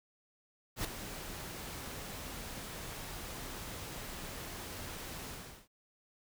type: noise with ADSR envelope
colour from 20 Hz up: pink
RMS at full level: -34 dBFS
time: 0.76-5.68 s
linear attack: 85 ms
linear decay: 6 ms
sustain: -10 dB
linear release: 390 ms
effects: none